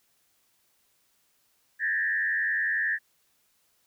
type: tone with frequency modulation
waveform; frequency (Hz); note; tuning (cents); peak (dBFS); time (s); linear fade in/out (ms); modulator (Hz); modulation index
sine; 1766; A6; +6; -24; 1.79-2.99; 50; 91; 1.2
effects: white hiss -69 dBFS RMS until 3.86 s